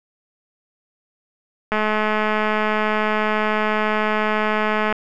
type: click train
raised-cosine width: 0.5 ms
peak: -6 dBFS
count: 687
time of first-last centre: 1.72-4.926 s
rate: 214 Hz
effects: none